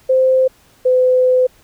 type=tone pair in turn; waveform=sine; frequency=520 / 508.1 Hz; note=C5 / B4; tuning=-11 / +49 cents; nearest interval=unison; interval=40 cents; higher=first; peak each=-9 dBFS; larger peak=neither; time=0.09-0.48 / 0.85-1.47 s; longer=second; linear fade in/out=10 ms; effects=pink hiss -51 dBFS RMS until 1.63 s